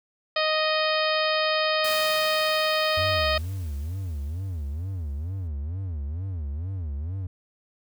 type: harmonic tone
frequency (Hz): 622.3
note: D#5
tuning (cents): 0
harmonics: 1 / 2 / 3 / 4 / 5 / 6 / 7 / 8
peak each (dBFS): -25 / -28 / -30 / -31 / -32 / -33 / -33 / -34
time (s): 0.36-3.38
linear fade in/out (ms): 5
type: noise with exponential decay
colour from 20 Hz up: white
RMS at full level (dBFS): -33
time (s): 1.84-5.48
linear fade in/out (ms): 5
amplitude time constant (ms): 790
type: tone with vibrato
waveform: triangle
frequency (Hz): 82.41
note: E2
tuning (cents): 0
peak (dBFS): -26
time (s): 2.97-7.27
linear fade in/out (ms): 5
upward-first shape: sine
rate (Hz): 2.2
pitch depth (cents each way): 290
effects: none